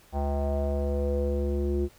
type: tone with low-pass filter sweep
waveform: square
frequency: 71.1 Hz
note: C#2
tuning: 45 cents sharp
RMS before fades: -27 dBFS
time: 0.12-1.89 s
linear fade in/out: 50 ms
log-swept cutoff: 770 to 370 Hz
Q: 6
effects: pink hiss -57 dBFS RMS until 1.98 s